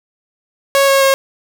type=tone with pitch steps; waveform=sawtooth; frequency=552 / 546.6 / 541.3 Hz; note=C#5 / C#5 / C#5; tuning=-7 / -24 / -41 cents; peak=-5 dBFS; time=0.75-1.14 s; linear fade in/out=0 ms; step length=130 ms; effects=none